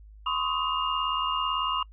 sine tone cluster, 1018 / 1096 / 1257 / 2824 Hz, C6 / C#6 / D#6 / F7, -48 / -20 / +17 / +19 cents, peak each -31 dBFS, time 0.26-1.83 s, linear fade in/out 5 ms, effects noise-tail reverb RT60 0.1 s tail -26 dB re dry + added 52 Hz sine -46 dBFS peak until 1.92 s

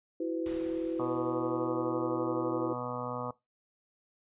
sine chord, E suspended second, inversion none, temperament equal with one note detuned, 329.6 / 370 / 505.7 Hz, E4 / F#4 / B4, 0 / 0 / +41 cents, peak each -32 / -37 / -37 dBFS, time 0.2-2.73 s, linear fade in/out 5 ms
pink noise with exponential decay, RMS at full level -47 dBFS, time 0.46-2.49 s, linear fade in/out 0 ms, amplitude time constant 440 ms
harmonic tone, 123.47 Hz, B2, in tune, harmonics 1 / 2 / 4 / 5 / 6 / 7 / 8 / 9 / 10, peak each -43 / -42 / -39 / -43 / -45 / -45 / -45 / -41 / -43 dBFS, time 0.99-3.31 s, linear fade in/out 5 ms
effects noise-tail reverb RT60 0.2 s tail -20 dB re dry + resampled to 8000 Hz

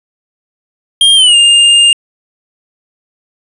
square tone with pitch glide, 3212 to 2812 Hz, G7 to F7, +41 to +11 cents, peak -4 dBFS, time 1.01-1.93 s, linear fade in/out 2 ms, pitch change -230 cents, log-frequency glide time 1.15-1.35 s, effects resampled to 24000 Hz + 7-bit

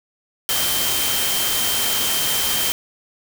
sine tone in noise, 3136 Hz, G7, in tune, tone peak -25 dBFS, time 0.49-2.72 s, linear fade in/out 0 ms, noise white, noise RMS -21 dBFS, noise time 0.49-2.72 s, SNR -7 dB, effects none

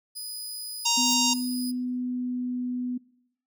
20% pulse tone, 4978 Hz, D#8, in tune, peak -28 dBFS, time 0.15-1.72 s, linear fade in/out 20 ms
harmonic tone, 932.3 Hz, A#5, in tune, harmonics 1 / 3 / 4 / 5 / 6 / 7 / 8, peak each -29 / -29 / -29 / -29 / -29 / -29 / -29 dBFS, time 0.85-1.34 s, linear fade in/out 10 ms
violet noise with exponential growth, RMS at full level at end -30 dBFS, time 0.93-1.14 s, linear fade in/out 5 ms, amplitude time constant 44 ms
sine tone with pitch glide, 250 to 248.4 Hz, B3 to B3, +21 to +10 cents, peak -27 dBFS, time 0.97-2.98 s, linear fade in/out 10 ms, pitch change -11 cents, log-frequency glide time 1.56-2.58 s
effects noise-tail reverb RT60 0.8 s tail -23 dB re dry

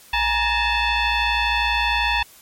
sine tone with frequency modulation, 830.6 Hz, G#5, in tune, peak -17 dBFS, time 0.13-2.23 s, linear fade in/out 5 ms, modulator 887 Hz, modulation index 3.2, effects white hiss -48 dBFS RMS until 2.41 s + MP3 64 kbps

